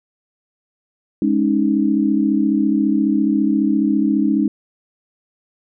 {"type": "chord", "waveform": "sine", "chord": "Ab suspended fourth", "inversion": "none", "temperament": "just", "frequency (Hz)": [207.7, 276.9, 311.5], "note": ["Ab3", "Db4", "Eb4"], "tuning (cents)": [0, -2, 2], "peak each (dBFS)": -18, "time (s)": [1.22, 4.48], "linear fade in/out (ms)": 2, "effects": []}